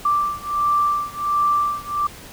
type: beating tone pair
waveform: sine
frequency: 1174 / 1175.4 Hz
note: D6 / D6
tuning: -1 / +1 cents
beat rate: 1.4 Hz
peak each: -20 / -21 dBFS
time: 0.05-2.07 s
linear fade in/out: 5 ms
effects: pink hiss -40 dBFS RMS until 2.32 s